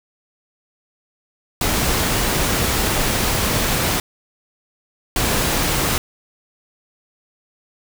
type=noise bursts at uneven times; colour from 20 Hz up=pink; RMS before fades=-19 dBFS; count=2; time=1.61-4 / 5.16-5.98 s; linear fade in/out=2 ms; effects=none